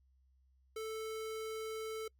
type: tone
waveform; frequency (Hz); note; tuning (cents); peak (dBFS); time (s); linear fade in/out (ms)
square; 440; A4; 0; -40; 0.76-2.08; 5
effects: noise-tail reverb RT60 0.1 s tail -26 dB re dry + added 65 Hz sine -67 dBFS peak until 2.19 s